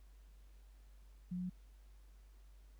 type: tone with pitch steps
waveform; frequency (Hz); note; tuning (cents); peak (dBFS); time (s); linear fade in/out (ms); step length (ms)
sine; 179.1 / 180.55 / 182.02; F3 / F#3 / F#3; +44 / -42 / -28; -38; 1.31-1.499; 10; 63
effects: added 49 Hz sine -57 dBFS peak until 2.79 s + pink hiss -74 dBFS RMS until 2.79 s